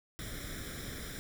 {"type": "noise with comb filter", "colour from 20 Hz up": "pink", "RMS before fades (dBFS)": -42, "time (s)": [0.19, 1.19], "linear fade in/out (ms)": 0, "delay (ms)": 0.55, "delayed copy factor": 0.8, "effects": []}